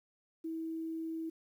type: tone with quantisation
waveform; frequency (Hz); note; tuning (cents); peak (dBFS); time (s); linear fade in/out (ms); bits
sine; 324.4; E4; -28; -36; 0.44-1.3; 10; 11
effects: none